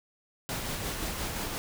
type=noise with tremolo; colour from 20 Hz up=pink; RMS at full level=-33 dBFS; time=0.49-1.58 s; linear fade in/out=0 ms; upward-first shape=sine; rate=5.7 Hz; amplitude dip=30%; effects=none